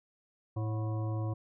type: harmonic tone with a mistuned harmonic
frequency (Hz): 109.5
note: A2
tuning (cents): -8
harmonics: 1 / 3 / 5 / 7 / 9 / 10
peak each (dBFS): -31 / -41 / -45 / -48 / -50 / -51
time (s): 0.56-1.34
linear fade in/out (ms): 10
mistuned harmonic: 7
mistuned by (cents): -87
effects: none